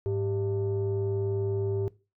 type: tone pair together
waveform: sine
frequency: 103.83 / 392.6 Hz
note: G#2 / G4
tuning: 0 / +3 cents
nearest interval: octave + major seventh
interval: 2303 cents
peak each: -27 / -27 dBFS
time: 0.06-1.88 s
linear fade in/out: 0 ms
effects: noise-tail reverb RT60 0.3 s tail -21 dB re dry + tanh soft clip ceiling -22 dBFS